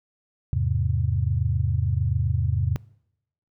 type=chord; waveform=sine; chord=E augmented; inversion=none; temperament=equal; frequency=82.41 / 103.83 / 130.81 Hz; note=E2 / G#2 / B#2; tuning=0 / 0 / 0 cents; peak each=-25 dBFS; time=0.53-2.76 s; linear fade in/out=0 ms; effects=noise-tail reverb RT60 0.8 s tail -24 dB re dry